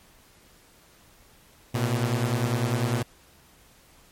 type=beating tone pair; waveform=sawtooth; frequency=114.7 / 124.7 Hz; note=A#2 / B2; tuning=-28 / +17 cents; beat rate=10 Hz; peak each=-22 dBFS; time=1.74-3.03 s; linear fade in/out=10 ms; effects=pink hiss -56 dBFS RMS until 4.11 s + MP3 64 kbps